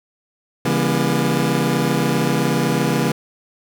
25% pulse chord, C# diminished seventh, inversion none, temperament just, 138.59 / 166.31 / 199.57 / 239.5 Hz, C#3 / E3 / G3 / Bb3, 0 / +16 / +31 / +47 cents, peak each -18 / -18 / -20 / -18 dBFS, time 0.65-3.12 s, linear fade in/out 5 ms, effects none

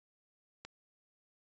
click, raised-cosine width 0.2 ms, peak -28 dBFS, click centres 0.65 s, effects resampled to 16000 Hz

